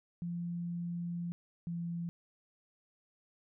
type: tone pair in turn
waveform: sine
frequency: 172.5 / 170.42 Hz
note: F3 / F3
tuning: -21 / -42 cents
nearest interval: unison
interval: 21 cents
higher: first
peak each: -35 / -35 dBFS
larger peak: neither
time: 0.22-1.32 / 1.67-2.09 s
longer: first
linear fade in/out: 0 ms
effects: none